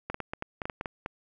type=clicks; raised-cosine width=0.5 ms; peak=-18 dBFS; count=11; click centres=0.1 / 0.144 / 0.203 / 0.335 / 0.424 / 0.618 / 0.655 / 0.698 / 0.811 / 0.858 / 1.061 s; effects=none